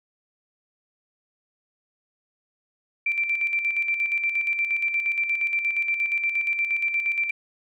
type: tone with tremolo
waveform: sine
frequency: 2349 Hz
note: D7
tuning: in tune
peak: -20 dBFS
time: 3.06-7.31 s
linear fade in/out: 5 ms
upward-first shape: square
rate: 8.5 Hz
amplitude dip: 50%
effects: none